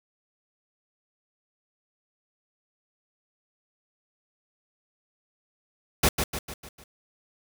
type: noise with echo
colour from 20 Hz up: pink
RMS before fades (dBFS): -20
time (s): 6.03-6.09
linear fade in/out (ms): 5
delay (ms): 150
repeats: 5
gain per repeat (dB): -6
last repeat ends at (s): 6.84
effects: none